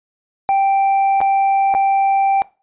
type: tone with dropouts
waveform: triangle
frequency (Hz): 784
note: G5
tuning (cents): 0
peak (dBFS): -10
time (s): 0.49-2.42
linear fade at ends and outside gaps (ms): 0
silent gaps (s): 1.205-1.214 / 1.74-1.749
effects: noise-tail reverb RT60 0.3 s tail -19 dB re dry + resampled to 8000 Hz